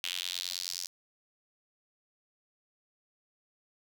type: tone with high-pass filter sweep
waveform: square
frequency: 44.69 Hz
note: F1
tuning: 41 cents sharp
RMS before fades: -37 dBFS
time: 0.03-0.87 s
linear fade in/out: 10 ms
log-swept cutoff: 3000 to 5300 Hz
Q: 3.1
effects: 9-bit